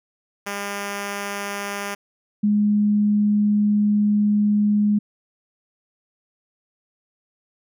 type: tone pair in turn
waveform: 5% pulse / sine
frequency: 201.6 / 208 Hz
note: G3 / G#3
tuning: +49 / +3 cents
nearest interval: minor second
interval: 54 cents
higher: second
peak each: -15 dBFS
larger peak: neither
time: 0.46-1.95 / 2.43-4.99 s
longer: second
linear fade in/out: 10 ms
effects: none